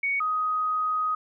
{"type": "tone pair in turn", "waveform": "sine", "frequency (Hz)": [2233, 1253.2], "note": ["C#7", "D#6"], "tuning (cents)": [12, 12], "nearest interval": "minor seventh", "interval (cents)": 1000, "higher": "first", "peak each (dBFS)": [-23, -23], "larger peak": "neither", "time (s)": [[0.03, 0.2], [0.2, 1.15]], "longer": "second", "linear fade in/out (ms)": 5, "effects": []}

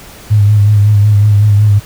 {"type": "tone with vibrato", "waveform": "sine", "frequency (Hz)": 103.83, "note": "G#2", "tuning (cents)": 0, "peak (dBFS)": -4, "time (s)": [0.3, 1.8], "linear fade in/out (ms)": 20, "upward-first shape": "sine", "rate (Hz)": 5.4, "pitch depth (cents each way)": 41, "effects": ["pink hiss -34 dBFS RMS until 1.85 s"]}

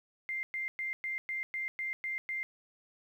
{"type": "tone bursts", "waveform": "sine", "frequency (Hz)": 2096, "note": "C7", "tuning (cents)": 2, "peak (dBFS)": -33, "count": 9, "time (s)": [0.29, 2.43], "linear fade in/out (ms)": 0, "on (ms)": 140, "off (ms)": 110, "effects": ["11-bit"]}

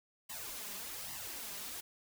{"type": "noise with flanger", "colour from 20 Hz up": "white", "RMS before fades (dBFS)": -44, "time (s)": [0.29, 1.81], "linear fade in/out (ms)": 10, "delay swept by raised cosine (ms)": [1, 5], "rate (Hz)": 1.2, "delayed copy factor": 0.75, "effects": []}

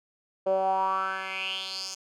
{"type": "tone with band-pass filter sweep", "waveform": "10% pulse", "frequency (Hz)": 190.4, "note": "F#3", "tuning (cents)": 50, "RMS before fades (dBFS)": -29, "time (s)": [0.46, 1.95], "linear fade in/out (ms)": 10, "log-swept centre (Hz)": [520, 6100], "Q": 5.5, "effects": []}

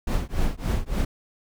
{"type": "noise with tremolo", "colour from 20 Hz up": "brown", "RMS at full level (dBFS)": -20, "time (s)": [0.07, 1.05], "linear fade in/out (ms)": 5, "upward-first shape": "triangle", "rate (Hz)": 3.5, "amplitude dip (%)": 100, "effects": []}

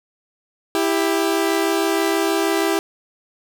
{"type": "tone pair together", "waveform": "sawtooth", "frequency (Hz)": [329.6, 395.9], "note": ["E4", "G4"], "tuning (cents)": [0, 17], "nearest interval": "minor third", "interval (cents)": 317, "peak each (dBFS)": -16, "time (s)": [0.75, 2.79], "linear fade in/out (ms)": 0, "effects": []}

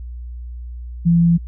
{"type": "tone", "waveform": "sine", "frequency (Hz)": 169.6, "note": "E3", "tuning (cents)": 50, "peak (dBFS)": -10, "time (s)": [1.05, 1.38], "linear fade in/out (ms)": 20, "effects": ["added 60 Hz sine -28 dBFS peak until 1.47 s"]}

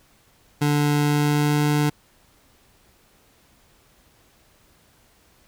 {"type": "tone with pitch glide", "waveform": "25% pulse", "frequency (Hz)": [146.83, 148.11], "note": ["D3", "D3"], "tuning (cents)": [0, 15], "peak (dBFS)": -14, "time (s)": [0.61, 1.9], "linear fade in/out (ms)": 10, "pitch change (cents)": 15, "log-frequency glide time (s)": [0.97, 1.65], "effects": ["pink hiss -58 dBFS RMS until 5.47 s"]}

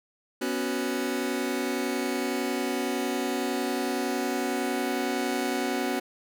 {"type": "chord", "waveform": "sawtooth", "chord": "B suspended second", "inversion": "none", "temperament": "just", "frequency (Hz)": [246.9, 277.8, 370.4], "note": ["B3", "C#4", "F#4"], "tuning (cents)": [0, 4, 2], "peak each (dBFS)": -27, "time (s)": [0.41, 6], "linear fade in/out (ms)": 10, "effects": []}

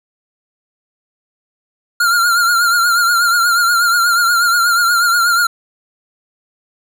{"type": "tone with vibrato", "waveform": "square", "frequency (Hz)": 1400, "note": "F6", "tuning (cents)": 4, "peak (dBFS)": -11, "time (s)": [2, 5.47], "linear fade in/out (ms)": 5, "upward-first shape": "triangle", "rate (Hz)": 8.3, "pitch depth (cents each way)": 66, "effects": []}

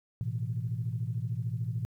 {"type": "chord", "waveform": "sine", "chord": "A suspended second", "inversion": "none", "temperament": "equal", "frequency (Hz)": [110, 123.47, 164.81], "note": ["A2", "B2", "E3"], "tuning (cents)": [0, 0, 0], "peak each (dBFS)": [-33, -33, -39], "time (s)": [0.21, 1.85], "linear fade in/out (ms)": 0, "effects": ["tanh soft clip ceiling -21 dBFS", "11-bit"]}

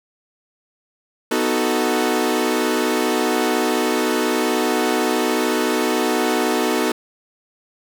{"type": "chord", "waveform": "sawtooth", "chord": "B dominant seventh", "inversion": "none", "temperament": "equal", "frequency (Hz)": [246.9, 311.1, 370, 440], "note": ["B3", "D#4", "F#4", "A4"], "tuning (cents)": [0, 0, 0, 0], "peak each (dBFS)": -19, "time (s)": [1.31, 6.92], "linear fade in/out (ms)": 5, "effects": []}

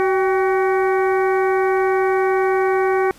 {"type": "harmonic tone with a mistuned harmonic", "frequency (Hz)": 376.7, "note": "F#4", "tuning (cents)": 31, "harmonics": [1, 2, 3, 4, 5, 6], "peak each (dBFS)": [-16, -22, -26, -28, -30, -32], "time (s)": [0, 3.11], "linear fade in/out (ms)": 0, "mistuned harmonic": 2, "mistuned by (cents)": 64, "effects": ["pink hiss -47 dBFS RMS until 3.18 s", "resampled to 32000 Hz"]}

